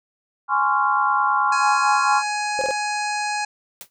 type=chord; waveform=sine; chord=Db major seventh; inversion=second; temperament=just; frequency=831.5 / 1039.4 / 1108.7 / 1385.9 Hz; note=Ab5 / C6 / Db6 / F6; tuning=+2 / -12 / 0 / -14 cents; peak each=-22 dBFS; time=0.48-2.23 s; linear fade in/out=50 ms
type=harmonic tone; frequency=836 Hz; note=G#5; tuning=11 cents sharp; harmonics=1 / 2 / 3 / 5 / 6 / 7 / 8 / 9 / 10; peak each=-24 / -29 / -30 / -34 / -38 / -42 / -37 / -40 / -40 dBFS; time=1.52-3.45 s; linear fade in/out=5 ms
type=tone bursts; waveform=sine; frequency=530 Hz; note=C5; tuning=22 cents sharp; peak=-20 dBFS; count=3; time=2.59-2.709 s; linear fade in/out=0 ms; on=23 ms; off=25 ms
type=noise with exponential decay; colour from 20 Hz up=white; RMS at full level=-32 dBFS; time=3.81-3.9 s; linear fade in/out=0 ms; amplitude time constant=18 ms
effects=none